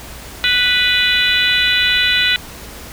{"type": "harmonic tone", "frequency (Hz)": 493.9, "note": "B4", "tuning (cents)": 0, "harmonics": [3, 4, 5, 6, 7, 8], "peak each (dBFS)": [-19, -19, -19, -19, -19, -19], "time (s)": [0.44, 2.36], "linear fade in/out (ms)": 0, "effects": ["added 60 Hz sine -37 dBFS peak until 2.92 s", "pink hiss -34 dBFS RMS until 2.92 s"]}